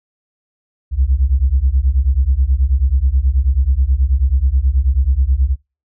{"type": "beating tone pair", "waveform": "sine", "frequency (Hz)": [61.74, 71.04], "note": ["B1", "C#2"], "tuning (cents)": [0, 43], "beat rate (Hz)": 9.3, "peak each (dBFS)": -13, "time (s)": [0.91, 5.56], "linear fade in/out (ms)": 50, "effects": ["noise-tail reverb RT60 0.3 s tail -26 dB re dry", "tanh soft clip ceiling -5 dBFS"]}